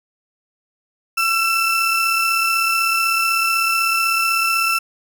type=tone pair together; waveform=35% pulse; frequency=1346 / 2656 Hz; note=E6 / E7; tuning=+36 / +12 cents; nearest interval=octave; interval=1176 cents; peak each=-17 dBFS; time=1.17-4.79 s; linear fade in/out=10 ms; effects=none